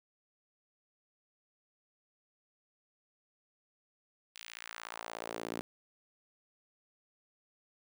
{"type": "tone with high-pass filter sweep", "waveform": "sawtooth", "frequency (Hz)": 56.8, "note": "A#1", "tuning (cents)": -44, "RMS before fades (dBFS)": -44, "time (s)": [4.35, 5.61], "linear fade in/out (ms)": 0, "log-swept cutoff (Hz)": [3100, 260], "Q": 1.4, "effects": []}